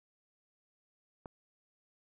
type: click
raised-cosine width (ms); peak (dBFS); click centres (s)
1; -30; 1.258
effects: none